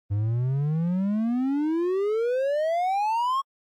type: exponential sweep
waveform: triangle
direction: up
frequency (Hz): 98.7 to 1108.7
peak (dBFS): -20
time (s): 0.1-3.42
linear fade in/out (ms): 20
effects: AAC 64 kbps